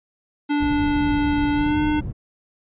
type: tone with pitch glide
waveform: square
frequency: 291.9 to 300.1 Hz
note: D4 to D4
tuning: -10 to +38 cents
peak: -19 dBFS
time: 0.49-2.01 s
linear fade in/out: 20 ms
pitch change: +48 cents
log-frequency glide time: 1.54-1.79 s
type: low-pass noise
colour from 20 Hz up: white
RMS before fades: -28 dBFS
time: 0.6-2.13 s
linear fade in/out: 20 ms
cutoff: 110 Hz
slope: 12 dB/octave
effects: resampled to 8000 Hz